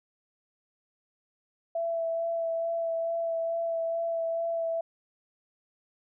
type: tone with vibrato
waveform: sine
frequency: 665 Hz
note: E5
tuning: 15 cents sharp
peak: -27 dBFS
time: 1.75-4.81 s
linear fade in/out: 5 ms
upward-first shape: sine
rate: 2.3 Hz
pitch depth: 14 cents each way
effects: none